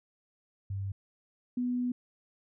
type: tone pair in turn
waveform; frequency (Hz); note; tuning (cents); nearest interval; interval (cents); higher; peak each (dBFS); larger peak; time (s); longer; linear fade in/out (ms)
sine; 98 / 246.9; G2 / B3; 0 / 0; octave + major third; 1600; second; -32 / -28; second; 0.7-0.92 / 1.57-1.92; second; 5
effects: none